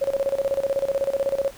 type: tone with tremolo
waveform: sine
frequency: 550 Hz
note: C#5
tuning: 14 cents flat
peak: -18 dBFS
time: 0.01-1.51 s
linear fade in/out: 10 ms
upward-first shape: square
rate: 16 Hz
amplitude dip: 80%
effects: pink hiss -46 dBFS RMS until 1.57 s